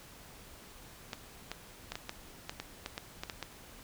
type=clicks; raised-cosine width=0.2 ms; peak=-20 dBFS; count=12; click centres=1.132 / 1.516 / 1.92 / 1.955 / 2.094 / 2.495 / 2.6 / 2.861 / 2.979 / 3.235 / 3.298 / 3.427 s; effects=pink hiss -53 dBFS RMS until 3.83 s